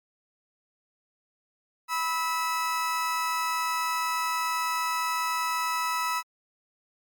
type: tone pair together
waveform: 35% pulse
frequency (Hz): 986 / 1295.3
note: B5 / E6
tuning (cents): -3 / -31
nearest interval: perfect fourth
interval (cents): 472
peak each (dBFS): -27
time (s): 1.88-6.23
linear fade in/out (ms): 50
effects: MP3 96 kbps